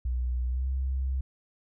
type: tone with pitch glide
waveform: sine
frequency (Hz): 61.74 to 65.79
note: B1 to C2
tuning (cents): 0 to +10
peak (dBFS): -26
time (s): 0.05-1.21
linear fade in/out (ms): 5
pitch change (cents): +110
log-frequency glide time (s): 0.48-0.68
effects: none